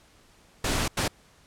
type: noise bursts at uneven times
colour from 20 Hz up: pink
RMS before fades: -26 dBFS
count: 2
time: 0.64-0.88 / 0.97-1.08 s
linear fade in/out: 5 ms
effects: pink hiss -58 dBFS RMS until 1.46 s + low-pass 10000 Hz 12 dB/octave